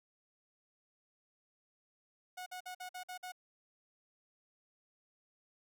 sawtooth tone bursts, 731 Hz, F#5, 21 cents flat, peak -39 dBFS, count 7, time 2.37-3.321 s, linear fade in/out 10 ms, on 93 ms, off 50 ms, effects none

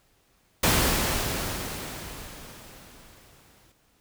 pink noise with exponential decay, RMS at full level -20 dBFS, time 0.63-3.72 s, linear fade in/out 5 ms, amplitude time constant 670 ms, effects pink hiss -65 dBFS RMS until 4 s

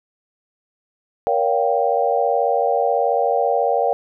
sine chord, G half-diminished seventh, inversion first, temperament just, 470.4 / 564.5 / 705.6 / 784 Hz, Bb4 / Db5 / F5 / G5, +16 / +31 / +18 / 0 cents, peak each -21 dBFS, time 1.27-3.93 s, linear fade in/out 0 ms, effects none

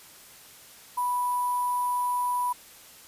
sine tone with sample-and-hold, 985 Hz, B5, 5 cents flat, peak -24 dBFS, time 0.97-2.53 s, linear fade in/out 10 ms, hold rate 11025 Hz, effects white hiss -50 dBFS RMS until 3.07 s + resampled to 32000 Hz

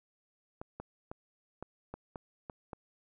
clicks, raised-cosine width 1 ms, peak -27 dBFS, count 8, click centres 0.615 / 0.8 / 1.115 / 1.626 / 1.94 / 2.158 / 2.498 / 2.732 s, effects none

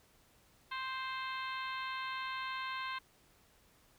harmonic tone, 523.3 Hz, C5, in tune, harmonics 2 / 3 / 4 / 5 / 6 / 7 / 8, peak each -40 / -44 / -46 / -48 / -50 / -51 / -52 dBFS, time 0.71-2.99 s, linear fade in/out 10 ms, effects pink hiss -67 dBFS RMS until 3.98 s

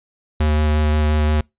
square tone with vibrato, 76 Hz, D#2, 40 cents flat, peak -15 dBFS, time 0.4-1.41 s, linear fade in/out 5 ms, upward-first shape square, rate 5.7 Hz, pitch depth 9 cents each way, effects noise-tail reverb RT60 0.2 s tail -26 dB re dry + resampled to 8000 Hz

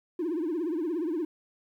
triangle tone with vibrato, 329.6 Hz, E4, in tune, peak -24 dBFS, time 0.19-1.25 s, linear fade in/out 5 ms, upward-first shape triangle, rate 17 Hz, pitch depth 200 cents each way, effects tanh soft clip ceiling -24 dBFS + 11-bit

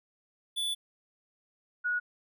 square / sine tone pair in turn, 3466 / 1457.3 Hz, A7 / F#6, -27 / -27 cents, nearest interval octave + minor third, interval 1500 cents, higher first, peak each -30 / -27 dBFS, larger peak second, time 0.56-0.75 / 1.84-2 s, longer first, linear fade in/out 20 ms, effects none

